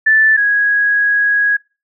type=tone pair in turn; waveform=sine; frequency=1757 / 1658.4 Hz; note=A6 / G#6; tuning=-3 / -3 cents; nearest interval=minor second; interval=100 cents; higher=first; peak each=-7 / -10 dBFS; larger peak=first; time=0.06-0.37 / 0.37-1.57 s; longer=second; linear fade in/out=10 ms; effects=noise-tail reverb RT60 0.3 s tail -24 dB re dry